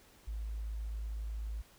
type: tone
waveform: sine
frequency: 54 Hz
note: A1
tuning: 32 cents flat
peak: -36 dBFS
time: 0.27-1.62 s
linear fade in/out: 10 ms
effects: pink hiss -62 dBFS RMS until 1.78 s